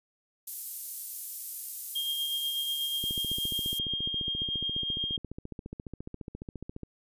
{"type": "high-pass noise", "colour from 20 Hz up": "white", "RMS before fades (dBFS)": -36, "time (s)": [0.47, 3.79], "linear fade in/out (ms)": 5, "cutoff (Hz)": 11000, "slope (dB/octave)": 12}
{"type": "tone with tremolo", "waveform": "sine", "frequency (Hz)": 3223, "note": "G7", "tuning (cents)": 47, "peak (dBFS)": -28, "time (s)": [1.95, 5.17], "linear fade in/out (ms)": 10, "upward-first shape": "sine", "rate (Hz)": 8.2, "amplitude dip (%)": 35}
{"type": "click train", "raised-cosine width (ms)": 3, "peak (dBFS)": -26, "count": 56, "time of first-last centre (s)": [3.04, 6.833], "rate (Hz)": 14.5}
{"effects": ["resampled to 32000 Hz"]}